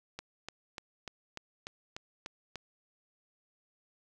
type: click train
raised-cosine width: 0.2 ms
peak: -23 dBFS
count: 9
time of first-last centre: 0.19-2.557 s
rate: 3.38 Hz
effects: 10-bit